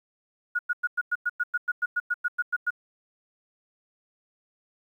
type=tone bursts; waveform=sine; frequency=1448 Hz; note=F#6; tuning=38 cents flat; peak=-22 dBFS; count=16; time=0.55-2.706 s; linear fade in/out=10 ms; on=41 ms; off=100 ms; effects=10-bit